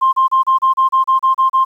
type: tone bursts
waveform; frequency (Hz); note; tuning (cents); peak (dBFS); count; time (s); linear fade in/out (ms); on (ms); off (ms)
sine; 1055; C6; +14; -8; 11; 0.01-1.65; 20; 120; 32
effects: tanh soft clip ceiling -4 dBFS + 8-bit